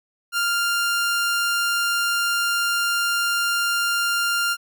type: tone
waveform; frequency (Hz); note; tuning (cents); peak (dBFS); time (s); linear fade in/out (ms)
sawtooth; 1396.9; F6; 0; -16; 0.32-4.57; 50
effects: none